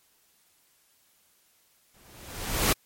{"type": "noise with exponential growth", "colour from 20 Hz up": "pink", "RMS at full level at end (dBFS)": -20, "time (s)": [1.94, 2.73], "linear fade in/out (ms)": 5, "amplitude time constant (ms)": 170, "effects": ["white hiss -65 dBFS RMS until 2.85 s", "MP3 64 kbps"]}